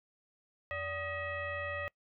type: tone with frequency modulation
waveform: sine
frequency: 1244.5 Hz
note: D#6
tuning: in tune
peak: -35 dBFS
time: 0.71-1.88 s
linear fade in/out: 0 ms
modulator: 666 Hz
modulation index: 1.7
effects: noise-tail reverb RT60 0.1 s tail -24 dB re dry